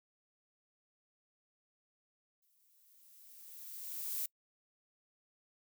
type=noise with exponential growth; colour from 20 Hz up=violet; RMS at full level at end=-36 dBFS; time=2.42-4.26 s; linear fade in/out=5 ms; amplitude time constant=400 ms; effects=noise-tail reverb RT60 0.1 s tail -25 dB re dry